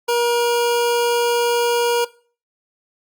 25% pulse tone, 475.6 Hz, A#4, 35 cents sharp, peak -12 dBFS, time 0.08-2.05 s, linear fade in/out 10 ms, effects noise-tail reverb RT60 0.4 s tail -19 dB re dry + Opus 48 kbps

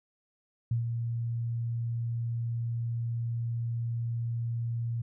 sine tone with ADSR envelope, 116.9 Hz, A#2, 5 cents sharp, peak -24 dBFS, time 0.71-5.02 s, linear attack 4 ms, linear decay 120 ms, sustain -5 dB, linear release 8 ms, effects none

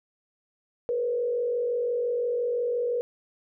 sine tone with frequency modulation, 483.3 Hz, B4, 38 cents flat, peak -24 dBFS, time 0.89-3.01 s, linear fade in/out 0 ms, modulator 45.8 Hz, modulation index 0.59, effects none

